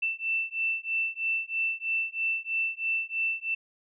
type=beating tone pair; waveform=sine; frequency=2668 / 2671.1 Hz; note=E7 / E7; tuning=+20 / +22 cents; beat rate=3.1 Hz; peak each=-30 dBFS; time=0.02-3.55 s; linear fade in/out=10 ms; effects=none